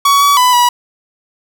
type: tone with pitch steps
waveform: 45% pulse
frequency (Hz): 1126 / 1138 / 997 / 973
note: C#6 / C#6 / B5 / B5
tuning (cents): +27 / +45 / +16 / -26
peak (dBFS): -7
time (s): 0.05-0.69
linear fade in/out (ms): 5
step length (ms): 160
effects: none